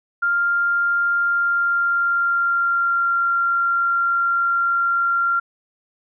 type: tone with pitch glide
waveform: sine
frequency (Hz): 1396.9 to 1381.7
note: F6 to F6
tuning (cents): 0 to -19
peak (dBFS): -16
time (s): 0.22-5.4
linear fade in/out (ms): 10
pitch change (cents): -19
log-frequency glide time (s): 1.18-3.16
effects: none